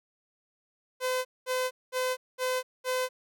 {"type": "tone bursts", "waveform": "sawtooth", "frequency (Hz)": 510, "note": "C5", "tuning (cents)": -44, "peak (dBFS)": -23, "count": 5, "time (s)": [1, 3.09], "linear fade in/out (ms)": 50, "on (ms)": 250, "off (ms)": 210, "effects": []}